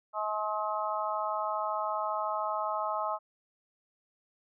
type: harmonic tone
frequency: 212.6 Hz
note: G#3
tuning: 41 cents sharp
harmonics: 3 / 4 / 5 / 6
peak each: -35 / -35 / -35 / -35 dBFS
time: 0.13-3.19 s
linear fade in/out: 50 ms
effects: none